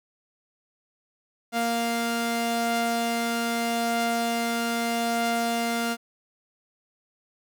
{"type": "tone pair together", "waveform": "sawtooth", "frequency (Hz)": [233.1, 698.5], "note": ["A#3", "F5"], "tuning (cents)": [0, 0], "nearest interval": "octave + perfect fifth", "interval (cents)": 1900, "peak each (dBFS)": -23, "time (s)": [1.52, 5.97], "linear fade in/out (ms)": 50, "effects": []}